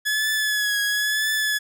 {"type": "tone with vibrato", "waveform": "sawtooth", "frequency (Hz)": 1700, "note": "G#6", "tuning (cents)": 40, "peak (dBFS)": -17, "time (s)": [0.05, 1.59], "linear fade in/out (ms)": 20, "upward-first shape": "triangle", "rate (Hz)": 0.99, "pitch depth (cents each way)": 47, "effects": []}